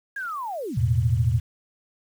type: linear sweep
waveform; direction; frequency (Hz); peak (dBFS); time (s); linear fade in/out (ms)
sine; down; 1661.2 to 95.6; -28; 0.16-0.79; 5
type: chord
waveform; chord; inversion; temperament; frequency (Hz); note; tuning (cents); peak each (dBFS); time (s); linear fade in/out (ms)
sine; E suspended fourth; none; just; 82.41 / 109.88 / 123.61; E2 / A2 / B2; 0 / -2 / +2; -25 / -22 / -22; 0.77-1.4; 10
effects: 8-bit